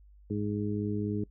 harmonic tone, 103.83 Hz, G#2, in tune, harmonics 1 / 2 / 3 / 4, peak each -34 / -33 / -35 / -37 dBFS, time 0.3-1.24 s, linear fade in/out 5 ms, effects noise-tail reverb RT60 0.1 s tail -23 dB re dry + added 50 Hz sine -53 dBFS peak until 1.3 s

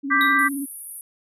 sine tone with vibrato, 277.2 Hz, C#4, in tune, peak -25 dBFS, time 0.03-0.66 s, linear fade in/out 20 ms, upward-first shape triangle, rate 19 Hz, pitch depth 65 cents each way
sine chord, G major, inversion second, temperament equal with one note detuned, 1174.7 / 1576.2 / 1975.5 Hz, D6 / G6 / B6, 0 / +9 / 0 cents, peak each -20 dBFS, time 0.1-0.49 s, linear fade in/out 20 ms
square tone with exponential decay, 3800 Hz, A#7, 33 cents sharp, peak -23 dBFS, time 0.21-0.49 s, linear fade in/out 1 ms, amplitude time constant 59 ms
white band-pass noise, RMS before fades -37 dBFS, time 0.39-1.01 s, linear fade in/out 0 ms, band 9600 to 12000 Hz, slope 96 dB/octave
effects none

